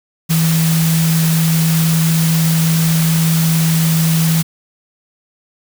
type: tone in noise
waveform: sine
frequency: 162.3 Hz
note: E3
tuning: 27 cents flat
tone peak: -11 dBFS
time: 0.29-4.43 s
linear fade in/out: 20 ms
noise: white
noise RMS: -21 dBFS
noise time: 0.29-4.43 s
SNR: +7 dB
effects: none